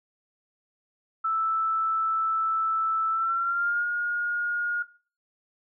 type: tone with pitch glide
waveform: sine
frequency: 1318.5 to 1429.6 Hz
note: E6 to F6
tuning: 0 to +40 cents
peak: -23 dBFS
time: 1.24-4.83 s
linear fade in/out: 10 ms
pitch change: +140 cents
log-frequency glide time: 3.1-3.84 s
effects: noise-tail reverb RT60 0.4 s tail -19 dB re dry